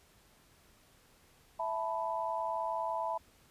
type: chord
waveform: sine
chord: E suspended fourth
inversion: none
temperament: just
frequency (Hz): 659.3 / 879 / 988.9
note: E5 / A5 / B5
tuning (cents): 0 / -2 / +2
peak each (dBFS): -37 / -37 / -36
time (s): 1.59-3.18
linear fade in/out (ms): 10
effects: pink hiss -64 dBFS RMS until 3.5 s + resampled to 32000 Hz